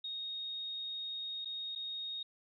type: tone with dropouts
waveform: sine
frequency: 3729 Hz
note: A#7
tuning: in tune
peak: -38 dBFS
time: 0.04-2.23 s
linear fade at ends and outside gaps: 5 ms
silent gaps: 1.448-1.455 / 1.752-1.758 s
effects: none